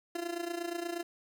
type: tone with amplitude modulation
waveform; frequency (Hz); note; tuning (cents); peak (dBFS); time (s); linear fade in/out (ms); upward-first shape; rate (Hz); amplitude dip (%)
30% pulse; 343.1; F4; -31; -29; 0.15-1.03; 5; sine; 28.4; 75
effects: none